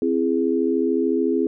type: chord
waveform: sine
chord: C augmented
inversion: none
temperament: equal with one note detuned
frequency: 261.6 / 335.2 / 415.3 Hz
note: C4 / E4 / G#4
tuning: 0 / +29 / 0 cents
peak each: -22 dBFS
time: 0.02-1.47 s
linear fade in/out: 2 ms
effects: none